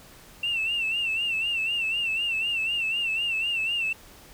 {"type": "tone with vibrato", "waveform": "sine", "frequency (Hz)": 2718, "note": "F7", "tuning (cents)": -48, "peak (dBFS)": -23, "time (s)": [0.43, 3.93], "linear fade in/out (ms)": 5, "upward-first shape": "sine", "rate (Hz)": 4, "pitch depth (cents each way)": 79, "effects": ["tanh soft clip ceiling -20 dBFS", "pink hiss -50 dBFS RMS until 4.33 s"]}